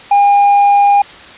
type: tone with tanh clipping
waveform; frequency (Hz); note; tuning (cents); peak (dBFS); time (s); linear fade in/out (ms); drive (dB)
sine; 809; G#5; -46; -6; 0.11-1.02; 5; 2
effects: white hiss -34 dBFS RMS until 1.37 s + resampled to 8000 Hz